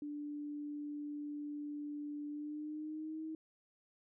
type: tone with pitch glide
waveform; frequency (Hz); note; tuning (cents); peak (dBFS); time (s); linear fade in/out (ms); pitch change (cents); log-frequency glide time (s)
sine; 293.7 to 316.6; D4 to D#4; 0 to +30; -40; 0.02-3.35; 2; +130; 2.28-3.23
effects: none